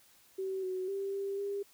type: tone with pitch steps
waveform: sine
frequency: 381.9 / 372 / 393 / 395.1 / 401.1 Hz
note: G4 / F#4 / G4 / G4 / G4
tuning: -45 / +9 / +4 / +14 / +40 cents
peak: -33 dBFS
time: 0.38-1.63 s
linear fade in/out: 10 ms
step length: 250 ms
effects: white hiss -63 dBFS RMS until 1.73 s